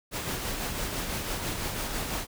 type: noise with tremolo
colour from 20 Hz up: pink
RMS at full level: -31 dBFS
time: 0.11-2.27 s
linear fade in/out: 50 ms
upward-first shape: sine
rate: 6 Hz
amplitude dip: 35%
effects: none